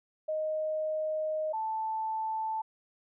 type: tone pair in turn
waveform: sine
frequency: 622.3 / 880.1 Hz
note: D#5 / A5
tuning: 0 / 0 cents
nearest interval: tritone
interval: 600 cents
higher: second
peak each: -29 / -30 dBFS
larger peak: first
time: 0.28-1.53 / 1.53-2.62 s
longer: first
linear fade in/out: 10 ms
effects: none